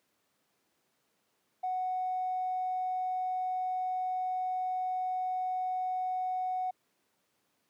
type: tone with tanh clipping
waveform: triangle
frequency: 740 Hz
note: F#5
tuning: in tune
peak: -30 dBFS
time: 1.63-6.71 s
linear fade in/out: 10 ms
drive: 4 dB
effects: pink hiss -75 dBFS RMS until 7.69 s + high-pass 200 Hz 12 dB/octave